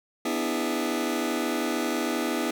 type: chord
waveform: sawtooth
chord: E dominant seventh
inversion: second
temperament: just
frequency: 247.2 / 296.7 / 329.6 / 412 Hz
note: B3 / D4 / E4 / G#4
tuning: +2 / +18 / 0 / -14 cents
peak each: -26 / -28 / -26 / -30 dBFS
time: 0.25-2.51 s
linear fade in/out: 5 ms
effects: none